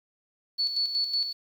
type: tone with tremolo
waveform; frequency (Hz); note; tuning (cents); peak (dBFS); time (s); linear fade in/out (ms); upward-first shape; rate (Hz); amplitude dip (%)
sine; 4435; C#8; 0; -23; 0.58-1.33; 20; square; 5.4; 55
effects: 9-bit